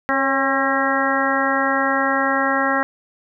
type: harmonic tone with a mistuned harmonic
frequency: 270 Hz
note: C#4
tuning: 45 cents flat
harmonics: 1 / 2 / 3 / 4 / 5 / 6 / 7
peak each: -24 / -24 / -24 / -24 / -24 / -24 / -24 dBFS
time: 0.09-2.83 s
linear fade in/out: 0 ms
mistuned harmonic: 2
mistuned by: +28 cents
effects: none